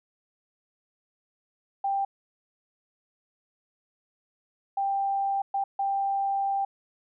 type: tone bursts at uneven times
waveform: sine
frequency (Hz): 789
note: G5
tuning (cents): +11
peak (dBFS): -24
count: 4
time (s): 1.84-2.05 / 4.77-5.42 / 5.54-5.64 / 5.79-6.65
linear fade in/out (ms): 5
effects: none